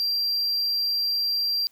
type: tone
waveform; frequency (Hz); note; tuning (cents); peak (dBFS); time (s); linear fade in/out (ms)
triangle; 4731; D8; +12; -21; 0-1.67; 0
effects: white hiss -62 dBFS RMS until 1.71 s